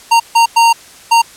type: tone bursts at uneven times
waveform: square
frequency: 924 Hz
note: A#5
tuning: 16 cents flat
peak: -6 dBFS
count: 4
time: 0.11-0.2 / 0.35-0.46 / 0.56-0.73 / 1.11-1.22 s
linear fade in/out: 10 ms
effects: white hiss -38 dBFS RMS until 1.36 s + low-pass 10000 Hz 12 dB/octave